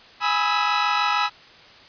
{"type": "chord", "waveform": "sawtooth", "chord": "E major seventh", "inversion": "first", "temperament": "equal with one note detuned", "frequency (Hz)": [830.6, 987.8, 1272.1, 1318.5], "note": ["G#5", "B5", "D#6", "E6"], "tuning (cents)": [0, 0, 38, 0], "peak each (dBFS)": -21, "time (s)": [0.2, 1.3], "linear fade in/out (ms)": 50, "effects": ["white hiss -47 dBFS RMS until 1.88 s", "resampled to 11025 Hz"]}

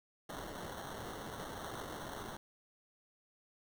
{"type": "noise with sample-and-hold", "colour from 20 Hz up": "white", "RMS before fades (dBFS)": -45, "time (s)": [0.29, 2.37], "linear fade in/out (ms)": 5, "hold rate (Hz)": 2450, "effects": []}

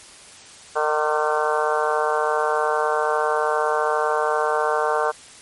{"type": "harmonic tone with a mistuned harmonic", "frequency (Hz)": 152.5, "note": "D#3", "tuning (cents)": -34, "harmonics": [3, 4, 5, 6, 7, 8, 9, 10], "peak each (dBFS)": [-24, -25, -26, -27, -27, -28, -29, -29], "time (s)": [0.75, 5.12], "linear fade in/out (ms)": 20, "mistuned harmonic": 8, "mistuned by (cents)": -54, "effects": ["white hiss -44 dBFS RMS until 5.41 s", "MP3 48 kbps"]}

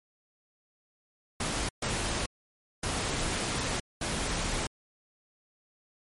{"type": "noise bursts at uneven times", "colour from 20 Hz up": "pink", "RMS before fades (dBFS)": -31, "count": 4, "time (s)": [[1.4, 1.69], [1.82, 2.26], [2.83, 3.8], [4.01, 4.67]], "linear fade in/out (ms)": 5, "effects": ["MP3 48 kbps"]}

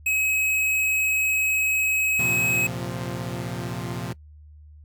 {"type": "tone", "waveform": "square", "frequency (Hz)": 2554, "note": "D#7", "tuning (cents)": 45, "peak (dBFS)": -21, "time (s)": [0.06, 2.67], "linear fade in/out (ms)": 5}
{"type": "chord", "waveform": "sawtooth", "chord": "Bb suspended second", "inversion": "none", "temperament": "equal with one note detuned", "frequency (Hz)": [115.14, 130.81, 174.61], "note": ["Bb2", "C3", "F3"], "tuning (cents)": [-21, 0, 0], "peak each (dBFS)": -29, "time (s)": [2.19, 4.13], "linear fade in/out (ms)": 5}
{"effects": ["noise-tail reverb RT60 0.1 s tail -22 dB re dry", "added 75 Hz sine -44 dBFS peak until 4.84 s"]}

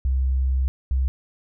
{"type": "tone pair in turn", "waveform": "sine", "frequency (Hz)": [65.41, 65.41], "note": ["C2", "C2"], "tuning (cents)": [0, 0], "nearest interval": "unison", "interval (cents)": 0, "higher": "neither", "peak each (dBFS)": -18, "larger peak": "neither", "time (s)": [[0.05, 0.68], [0.91, 1.08]], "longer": "first", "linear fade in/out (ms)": 0, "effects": []}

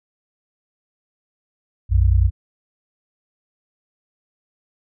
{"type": "tone pair together", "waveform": "sine", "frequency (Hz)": [60.33, 90.4], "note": ["B1", "F#2"], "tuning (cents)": [-40, -40], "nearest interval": "perfect fifth", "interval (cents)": 700, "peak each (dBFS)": [-14, -15], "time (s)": [1.89, 2.31], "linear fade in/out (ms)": 50, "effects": []}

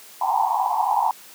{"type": "band-pass noise", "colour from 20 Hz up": "pink", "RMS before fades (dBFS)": -21, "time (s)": [0.21, 1.11], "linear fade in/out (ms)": 2, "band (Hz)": [760, 1000], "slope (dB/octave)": 96, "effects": ["white hiss -45 dBFS RMS until 1.34 s", "high-pass 200 Hz 12 dB/octave"]}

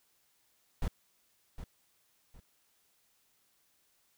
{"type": "noise with echo", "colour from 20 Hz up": "brown", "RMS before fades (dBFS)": -31, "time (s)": [0.82, 0.88], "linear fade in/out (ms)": 2, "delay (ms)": 760, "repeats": 2, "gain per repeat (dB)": -11, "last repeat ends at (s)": 2.4, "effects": ["white hiss -72 dBFS RMS until 4.17 s"]}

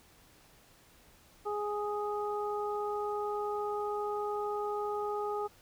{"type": "harmonic tone", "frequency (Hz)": 415.3, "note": "G#4", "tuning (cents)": 0, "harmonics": [1, 2, 3], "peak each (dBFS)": [-34, -37, -39], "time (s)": [1.45, 5.48], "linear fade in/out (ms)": 20, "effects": ["pink hiss -61 dBFS RMS until 5.61 s"]}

